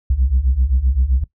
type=beating tone pair; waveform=sine; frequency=60.3 / 68 Hz; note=B1 / C#2; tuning=-41 / -33 cents; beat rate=7.7 Hz; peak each=-16 / -14 dBFS; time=0.1-1.24 s; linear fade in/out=5 ms; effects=noise-tail reverb RT60 0.1 s tail -19 dB re dry + tanh soft clip ceiling -8 dBFS